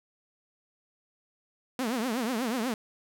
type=tone with vibrato; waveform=sawtooth; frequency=238.7 Hz; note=A#3; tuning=41 cents sharp; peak=-24 dBFS; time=1.79-2.74 s; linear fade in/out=2 ms; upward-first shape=triangle; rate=8.2 Hz; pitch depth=230 cents each way; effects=none